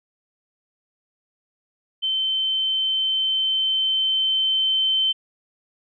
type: tone with level ramp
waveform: sine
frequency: 3087 Hz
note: G7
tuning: 27 cents flat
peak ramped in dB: -20 to -17 dBFS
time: 2.02-5.13 s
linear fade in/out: 20 ms
effects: none